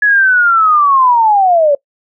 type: linear sweep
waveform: sine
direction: down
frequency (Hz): 1700 to 554.4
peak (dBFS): -6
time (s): 0.02-1.75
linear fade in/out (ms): 5
effects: noise-tail reverb RT60 0.1 s tail -22 dB re dry